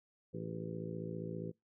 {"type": "harmonic tone with a mistuned harmonic", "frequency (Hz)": 55, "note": "A1", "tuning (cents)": 0, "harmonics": [2, 3, 4, 5, 6, 7, 8, 9], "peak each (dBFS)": [-48, -43, -49, -52, -49, -47, -52, -48], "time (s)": [0.33, 1.52], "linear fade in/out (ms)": 20, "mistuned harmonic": 8, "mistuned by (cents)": -62, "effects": ["noise-tail reverb RT60 0.2 s tail -26 dB re dry"]}